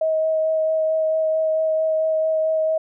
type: tone with vibrato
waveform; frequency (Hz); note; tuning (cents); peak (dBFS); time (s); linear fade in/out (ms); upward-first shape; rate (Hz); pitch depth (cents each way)
sine; 634; D#5; +32; -17; 0.01-2.78; 5; sine; 4.5; 10
effects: none